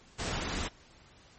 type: noise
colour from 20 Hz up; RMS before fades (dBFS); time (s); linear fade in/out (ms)
pink; -34; 0.18-0.69; 20
effects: pink hiss -58 dBFS RMS until 1.38 s + MP3 32 kbps